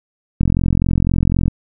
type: click train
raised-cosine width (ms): 5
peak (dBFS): -3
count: 48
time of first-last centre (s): 0.41-1.481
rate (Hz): 43.9
effects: none